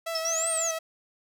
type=tone with vibrato; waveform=sawtooth; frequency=654 Hz; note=E5; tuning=14 cents flat; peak=-26 dBFS; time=0.06-0.79 s; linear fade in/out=10 ms; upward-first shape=sine; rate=5.5 Hz; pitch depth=26 cents each way
type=tone with exponential decay; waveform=sine; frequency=5274 Hz; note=E8; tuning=in tune; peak=-24 dBFS; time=0.15-0.3 s; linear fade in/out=5 ms; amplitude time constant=31 ms
type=exponential two-way sweep; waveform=sine; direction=up then down; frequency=5530 to 8840 to 6010 Hz; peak=-26 dBFS; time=0.25-0.71 s; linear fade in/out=2 ms; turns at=0.52 s
effects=none